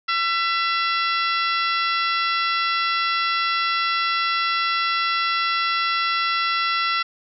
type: harmonic tone with a mistuned harmonic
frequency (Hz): 675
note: E5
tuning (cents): +41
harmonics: 2 / 3 / 4 / 5 / 6 / 7 / 8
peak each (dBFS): -22 / -26 / -28 / -30 / -32 / -33 / -34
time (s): 0.08-7.03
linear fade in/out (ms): 10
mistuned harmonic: 3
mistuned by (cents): -28
effects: none